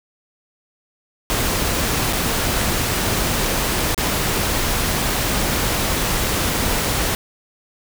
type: noise with dropouts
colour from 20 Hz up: pink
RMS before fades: -20 dBFS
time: 1.3-7.15 s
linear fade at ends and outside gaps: 0 ms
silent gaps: 2.126-2.132 / 3.946-3.978 s
effects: none